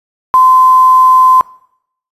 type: tone with quantisation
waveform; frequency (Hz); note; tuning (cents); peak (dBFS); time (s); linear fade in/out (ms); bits
sine; 1029; C6; -29; -3; 0.34-1.41; 0; 5
effects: noise-tail reverb RT60 0.7 s tail -21 dB re dry + resampled to 32000 Hz